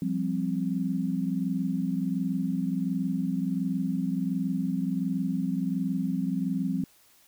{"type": "chord", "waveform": "sine", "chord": "F suspended second", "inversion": "none", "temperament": "equal", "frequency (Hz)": [174.61, 196, 261.6], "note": ["F3", "G3", "C4"], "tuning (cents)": [0, 0, 0], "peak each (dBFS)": -30, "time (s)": [0.02, 6.84], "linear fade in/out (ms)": 2, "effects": ["white hiss -60 dBFS RMS until 7.27 s"]}